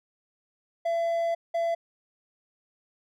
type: tone bursts at uneven times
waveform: triangle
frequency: 673 Hz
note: E5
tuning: 36 cents sharp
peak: -22 dBFS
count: 2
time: 0.85-1.35 / 1.54-1.75 s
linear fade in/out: 10 ms
effects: none